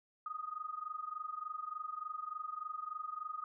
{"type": "tone with amplitude modulation", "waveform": "sine", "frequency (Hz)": 1244.5, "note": "D#6", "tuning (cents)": 0, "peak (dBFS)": -36, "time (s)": [0.26, 3.44], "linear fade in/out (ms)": 2, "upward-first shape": "sine", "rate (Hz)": 23.4, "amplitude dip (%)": 85, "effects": []}